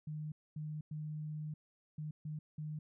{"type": "tone bursts at uneven times", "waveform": "sine", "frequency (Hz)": 152.7, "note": "D#3", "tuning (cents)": -32, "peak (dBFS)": -39, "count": 6, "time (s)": [[0.07, 0.32], [0.56, 0.81], [0.91, 1.54], [1.98, 2.11], [2.25, 2.39], [2.58, 2.79]], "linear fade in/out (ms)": 5, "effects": []}